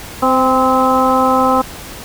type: harmonic tone with a mistuned harmonic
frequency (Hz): 258.9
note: C4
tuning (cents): -18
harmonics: 1 / 2 / 3 / 4 / 5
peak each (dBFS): -16 / -16 / -16 / -16 / -16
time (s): 0.22-1.62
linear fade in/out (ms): 10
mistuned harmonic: 3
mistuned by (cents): +31
effects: pink hiss -31 dBFS RMS until 2.04 s

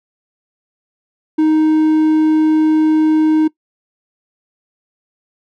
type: tone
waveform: triangle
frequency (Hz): 311.9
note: D#4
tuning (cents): +4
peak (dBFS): -7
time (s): 1.38-3.48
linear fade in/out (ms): 10
effects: noise-tail reverb RT60 0.1 s tail -21 dB re dry

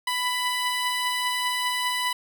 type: beating tone pair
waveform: 15% pulse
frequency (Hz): 989 / 994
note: B5 / B5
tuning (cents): +2 / +11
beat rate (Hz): 5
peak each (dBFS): -27 / -18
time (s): 0.07-2.13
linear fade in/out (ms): 5
effects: none

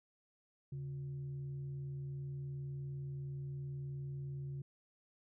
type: tone with frequency modulation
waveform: sine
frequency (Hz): 138.6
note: C#3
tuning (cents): 0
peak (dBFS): -40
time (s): 0.72-4.62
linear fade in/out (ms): 5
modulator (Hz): 218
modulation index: 0.24
effects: none

